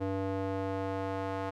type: tone with band-pass filter sweep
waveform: square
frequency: 96.6 Hz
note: G2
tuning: 25 cents flat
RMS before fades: -34 dBFS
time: 0-1.51 s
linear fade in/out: 20 ms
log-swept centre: 440 to 790 Hz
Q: 1.1
effects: none